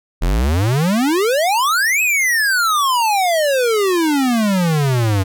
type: exponential two-way sweep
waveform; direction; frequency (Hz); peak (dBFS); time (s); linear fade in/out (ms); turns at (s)
square; up then down; 38.89 to 2595 to 93; -14; 0.21-5.24; 20; 2.02
effects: none